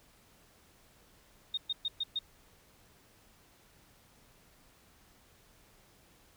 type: tone bursts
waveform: sine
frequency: 3699 Hz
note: A#7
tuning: 14 cents flat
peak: -30 dBFS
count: 5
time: 1.54-2.19 s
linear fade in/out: 5 ms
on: 34 ms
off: 120 ms
effects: pink hiss -63 dBFS RMS until 6.36 s